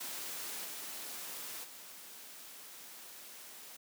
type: noise with level steps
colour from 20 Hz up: white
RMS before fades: -42 / -44 / -51 dBFS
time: 0-3.77 s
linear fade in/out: 10 ms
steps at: 0.64 / 1.63 s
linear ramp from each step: 20 ms
effects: high-pass 200 Hz 12 dB/octave